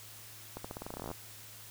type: accelerating click train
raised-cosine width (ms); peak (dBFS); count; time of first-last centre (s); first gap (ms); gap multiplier
1; -26; 17; 0.57-1.114; 75; 0.88
effects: added 107 Hz sine -57 dBFS peak until 1.7 s + white hiss -51 dBFS RMS until 1.7 s